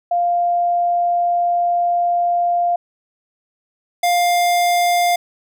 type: tone pair in turn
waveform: sine / square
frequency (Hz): 698.5 / 702.5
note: F5 / F5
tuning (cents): 0 / +10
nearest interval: unison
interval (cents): 10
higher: second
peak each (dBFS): -14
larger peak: neither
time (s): 0.11-2.76 / 4.03-5.16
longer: first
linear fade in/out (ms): 5
effects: none